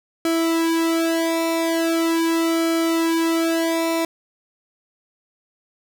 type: tone with flanger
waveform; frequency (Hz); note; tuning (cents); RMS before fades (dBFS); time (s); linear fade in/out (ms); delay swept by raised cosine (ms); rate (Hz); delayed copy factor
sawtooth; 329.6; E4; 0; -20; 0.25-4.05; 2; 1.1 to 2.4; 0.41; -1
effects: none